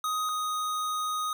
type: tone pair in turn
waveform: square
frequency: 1252 / 1246.5 Hz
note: D#6 / D#6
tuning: +10 / +3 cents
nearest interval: unison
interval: 7 cents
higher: first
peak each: -28 / -29 dBFS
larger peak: first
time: 0.04-0.29 / 0.29-1.33 s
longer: second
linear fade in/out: 2 ms
effects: none

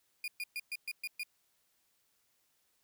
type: tone bursts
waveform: 35% pulse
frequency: 2429 Hz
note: D#7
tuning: 42 cents flat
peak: -34 dBFS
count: 7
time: 0.24-1.233 s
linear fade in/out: 2 ms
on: 39 ms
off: 120 ms
effects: white hiss -75 dBFS RMS until 2.83 s

